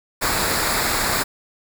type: noise with comb filter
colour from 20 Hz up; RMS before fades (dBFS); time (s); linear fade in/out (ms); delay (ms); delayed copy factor
pink; -21; 0.21-1.24; 20; 0.33; -0.6
effects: none